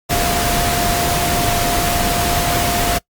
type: tone in noise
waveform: sine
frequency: 698.5 Hz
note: F5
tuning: in tune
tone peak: -20 dBFS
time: 0.09-2.99 s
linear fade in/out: 20 ms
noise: pink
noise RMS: -18 dBFS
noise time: 0.09-2.99 s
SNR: -5 dB
effects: noise-tail reverb RT60 0.1 s tail -23 dB re dry + Opus 48 kbps